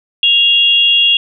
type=tone pair together; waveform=sine; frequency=2794 / 3323 Hz; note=F7 / G#7; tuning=0 / 0 cents; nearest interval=minor third; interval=300 cents; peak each=-10 dBFS; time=0.23-1.17 s; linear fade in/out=2 ms; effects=none